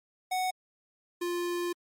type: tone pair in turn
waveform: square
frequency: 741 / 349.7 Hz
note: F#5 / F4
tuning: +2 / +2 cents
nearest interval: octave + minor second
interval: 1300 cents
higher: first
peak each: -28 / -30 dBFS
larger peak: first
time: 0.31-0.51 / 1.21-1.73 s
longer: second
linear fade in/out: 10 ms
effects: MP3 64 kbps